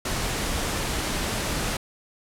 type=noise; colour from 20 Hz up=pink; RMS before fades=-27 dBFS; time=0.05-1.77 s; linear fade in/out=5 ms; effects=low-pass 11000 Hz 12 dB/octave